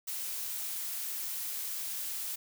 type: noise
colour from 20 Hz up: blue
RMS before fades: -37 dBFS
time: 0.07-2.36 s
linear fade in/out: 10 ms
effects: none